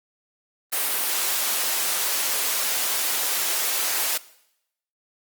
white high-pass noise, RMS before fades -24 dBFS, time 0.72-4.18 s, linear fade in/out 10 ms, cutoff 420 Hz, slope 12 dB/octave, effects noise-tail reverb RT60 0.8 s tail -19 dB re dry + Opus 32 kbps

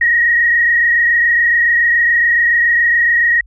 sine tone with frequency modulation, 1886 Hz, A#6, 20 cents sharp, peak -9 dBFS, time 0.01-3.41 s, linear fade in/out 5 ms, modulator 27.1 Hz, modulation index 1.3, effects added 50 Hz sine -40 dBFS peak until 3.46 s

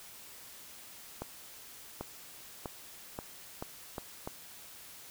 accelerating click train, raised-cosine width 1 ms, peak -23 dBFS, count 7, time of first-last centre 1.22-4.275 s, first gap 790 ms, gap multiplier 0.82, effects white hiss -51 dBFS RMS until 5.1 s

